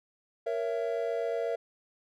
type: chord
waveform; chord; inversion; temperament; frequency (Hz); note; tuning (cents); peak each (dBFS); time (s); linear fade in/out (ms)
triangle; A# diminished; none; equal with one note detuned; 466.2 / 554.4 / 668.1; A#4 / C#5 / E5; 0 / 0 / +23; -30 / -34 / -31; 0.46-1.56; 10
effects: none